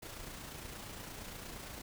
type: noise with amplitude modulation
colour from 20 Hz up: pink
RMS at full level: -45 dBFS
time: 0.02-1.82 s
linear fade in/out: 10 ms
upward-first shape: sine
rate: 28.6 Hz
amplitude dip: 40%
effects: none